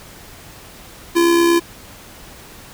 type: tone with amplitude modulation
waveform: square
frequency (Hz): 340.8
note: F4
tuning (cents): -42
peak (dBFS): -10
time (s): 1.15-1.6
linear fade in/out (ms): 20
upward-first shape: sine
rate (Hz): 68.7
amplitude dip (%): 40
effects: pink hiss -40 dBFS RMS until 2.73 s